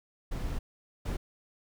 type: noise bursts at uneven times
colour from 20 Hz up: brown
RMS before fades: -33 dBFS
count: 2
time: 0.31-0.59 / 1.05-1.17 s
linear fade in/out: 10 ms
effects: none